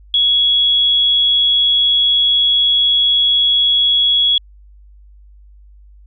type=tone; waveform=sine; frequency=3348 Hz; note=G#7; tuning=13 cents sharp; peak=-10 dBFS; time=0.14-4.38 s; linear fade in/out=2 ms; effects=added 50 Hz sine -40 dBFS peak until 6.06 s